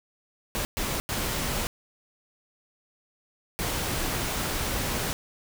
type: noise bursts at uneven times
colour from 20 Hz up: pink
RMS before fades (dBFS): -29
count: 4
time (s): 0.55-0.65 / 0.77-1 / 1.09-1.67 / 3.59-5.13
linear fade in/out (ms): 0
effects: none